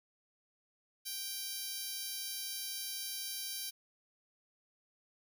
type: tone with high-pass filter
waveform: 10% pulse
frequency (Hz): 784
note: G5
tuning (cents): 0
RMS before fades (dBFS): -41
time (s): 1.05-3.71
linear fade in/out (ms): 20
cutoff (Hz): 6100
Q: 0.82
effects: none